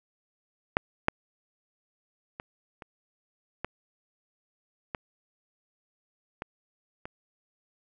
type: clicks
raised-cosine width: 0.5 ms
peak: -6 / -6 / -22 / -27 / -16 / -17 / -19 / -23 dBFS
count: 8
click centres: 0.769 / 1.084 / 2.399 / 2.822 / 3.646 / 4.948 / 6.421 / 7.055 s
effects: none